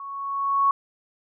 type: tone with level ramp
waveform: sine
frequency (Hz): 1108.7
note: C#6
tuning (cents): 0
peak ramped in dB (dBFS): -34 to -15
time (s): 0-0.71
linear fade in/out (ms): 2
effects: none